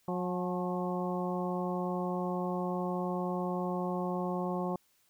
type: harmonic tone with a mistuned harmonic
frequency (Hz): 180.7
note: F#3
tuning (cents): -41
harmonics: 1 / 2 / 3 / 4 / 5 / 6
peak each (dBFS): -34 / -37 / -39 / -40 / -41 / -42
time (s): 0.08-4.76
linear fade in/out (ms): 2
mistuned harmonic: 5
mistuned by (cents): -57
effects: white hiss -70 dBFS RMS until 5.09 s